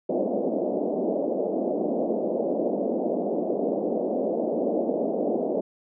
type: band-pass noise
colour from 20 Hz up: white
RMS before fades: -26 dBFS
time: 0.09-5.61 s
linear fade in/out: 5 ms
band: 200 to 650 Hz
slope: 48 dB/octave
effects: none